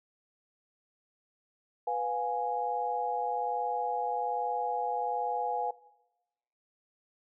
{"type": "chord", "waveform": "sine", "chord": "F diminished", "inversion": "second", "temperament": "equal with one note detuned", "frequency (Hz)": [493.9, 709.4, 830.6], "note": ["Cb5", "F5", "Ab5"], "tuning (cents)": [0, 27, 0], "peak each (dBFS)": [-35, -34, -31], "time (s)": [1.87, 5.71], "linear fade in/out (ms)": 5, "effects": ["noise-tail reverb RT60 1.0 s tail -21 dB re dry"]}